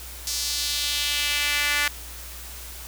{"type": "tone with high-pass filter sweep", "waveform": "sawtooth", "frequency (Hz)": 291.6, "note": "D4", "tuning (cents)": -12, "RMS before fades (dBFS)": -25, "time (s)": [0.27, 1.88], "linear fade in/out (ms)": 2, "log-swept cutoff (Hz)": [5400, 1800], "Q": 1.9, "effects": ["added 60 Hz sine -40 dBFS peak until 2.87 s", "white hiss -40 dBFS RMS until 2.87 s"]}